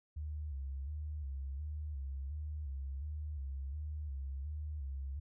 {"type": "tone with vibrato", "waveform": "sine", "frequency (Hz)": 71.6, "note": "D2", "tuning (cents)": -43, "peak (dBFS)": -38, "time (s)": [0.16, 5.2], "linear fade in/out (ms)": 10, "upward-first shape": "square", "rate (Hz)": 1.4, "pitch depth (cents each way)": 90, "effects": []}